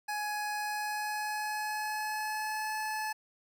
25% pulse tone with pitch glide, 838 to 862.6 Hz, G#5 to A5, +15 to -35 cents, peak -29 dBFS, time 0.08-3.13 s, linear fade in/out 10 ms, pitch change +50 cents, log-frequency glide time 0.56-2.76 s, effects none

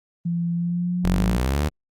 sine tone with pitch glide, 170.8 to 183.06 Hz, F3 to F#3, -38 to -18 cents, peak -21 dBFS, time 0.25-1.37 s, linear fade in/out 10 ms, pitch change +120 cents, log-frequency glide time 0.54-1.23 s
sawtooth linear sweep, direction up, 41.68 to 77.8 Hz, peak -16 dBFS, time 1.04-1.69 s, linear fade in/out 10 ms
effects Opus 32 kbps

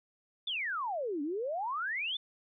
sine exponential two-way sweep, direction down then up, 3597 to 277.2 to 3597 Hz, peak -32 dBFS, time 0.47-2.17 s, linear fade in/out 5 ms, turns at 1.22 s, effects none

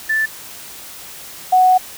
sine tone pair in turn, 1760 / 740 Hz, A6 / F#5, 0 / 0 cents, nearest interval octave + minor third, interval 1500 cents, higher first, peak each -14 / -8 dBFS, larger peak second, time 0.09-0.26 / 1.52-1.78 s, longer second, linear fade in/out 10 ms, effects white hiss -35 dBFS RMS until 1.97 s

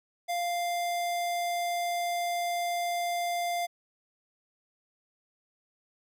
square tone, 697 Hz, F5, 4 cents flat, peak -29 dBFS, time 0.28-3.67 s, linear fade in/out 20 ms, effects none

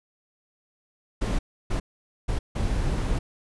brown noise bursts at uneven times, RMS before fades -25 dBFS, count 4, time 1.21-1.39 / 1.7-1.8 / 2.28-2.39 / 2.55-3.19 s, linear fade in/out 10 ms, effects resampled to 24000 Hz

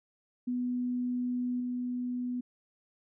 sine tone with level steps, 247.3 Hz, B3, 3 cents sharp, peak -29 / -31 dBFS, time 0.47-2.41 s, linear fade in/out 10 ms, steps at 1.6 s, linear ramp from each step 2 ms, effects none

